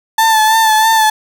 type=tone with vibrato; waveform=35% pulse; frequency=880 Hz; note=A5; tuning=in tune; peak=-6 dBFS; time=0.18-1.1 s; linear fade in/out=5 ms; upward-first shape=sine; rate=3.1 Hz; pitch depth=34 cents each way; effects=none